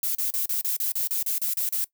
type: noise bursts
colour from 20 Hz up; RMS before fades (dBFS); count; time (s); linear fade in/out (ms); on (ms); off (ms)
violet; -26; 12; 0.03-1.844; 2; 120; 34
effects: noise-tail reverb RT60 0.1 s tail -20 dB re dry